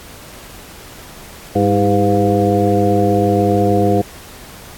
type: harmonic tone with a mistuned harmonic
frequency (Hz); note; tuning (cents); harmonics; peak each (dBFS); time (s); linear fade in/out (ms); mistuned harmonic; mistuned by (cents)
101.1; G#2; -46; 1 / 2 / 3 / 4 / 5 / 7; -18 / -18 / -18 / -18 / -18 / -18; 1.55-4.02; 10; 3; +80
effects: pink hiss -37 dBFS RMS until 4.77 s + AAC 64 kbps